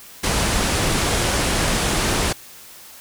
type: low-pass noise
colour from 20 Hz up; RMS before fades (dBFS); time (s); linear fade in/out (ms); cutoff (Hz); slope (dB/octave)
pink; -20; 0.23-2.33; 10; 11000; 48
effects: white hiss -42 dBFS RMS until 3 s